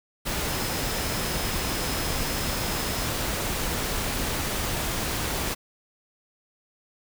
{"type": "tone in noise", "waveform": "sine", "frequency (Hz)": 5130, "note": "E8", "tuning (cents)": -48, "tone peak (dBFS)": -39, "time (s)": [0.48, 3.07], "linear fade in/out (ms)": 20, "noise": "pink", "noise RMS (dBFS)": -28, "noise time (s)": [0.25, 5.55], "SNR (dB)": -14, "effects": []}